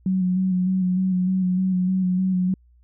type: tone with vibrato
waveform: sine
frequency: 185 Hz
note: F#3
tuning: in tune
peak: -18 dBFS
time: 0.06-2.54 s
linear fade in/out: 2 ms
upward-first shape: square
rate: 3.3 Hz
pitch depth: 25 cents each way
effects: added 60 Hz sine -52 dBFS peak until 2.83 s